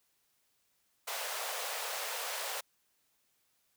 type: high-pass noise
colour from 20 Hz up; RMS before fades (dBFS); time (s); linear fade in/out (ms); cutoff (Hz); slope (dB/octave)
pink; -38; 1.07-2.61; 10; 490; 48
effects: white hiss -75 dBFS RMS until 3.76 s